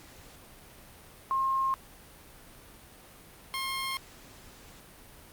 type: tone pair in turn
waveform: sine / 15% pulse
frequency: 1068 / 1068 Hz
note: C6 / C6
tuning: +35 / +35 cents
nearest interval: unison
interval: 0 cents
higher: neither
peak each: -25 dBFS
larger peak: neither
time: 1.31-1.74 / 3.54-3.97 s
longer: neither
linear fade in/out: 0 ms
effects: pink hiss -52 dBFS RMS until 5.32 s + Opus 48 kbps